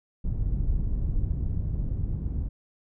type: low-pass noise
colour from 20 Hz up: pink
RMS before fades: -27 dBFS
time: 0.24-2.49 s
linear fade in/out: 10 ms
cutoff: 120 Hz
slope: 12 dB/octave
effects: none